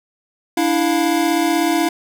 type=tone cluster; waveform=square; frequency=293.9 / 330.1 / 704 Hz; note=D4 / E4 / F5; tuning=+1 / +2 / +14 cents; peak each=-21 / -18 / -22 dBFS; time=0.57-1.89 s; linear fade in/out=5 ms; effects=none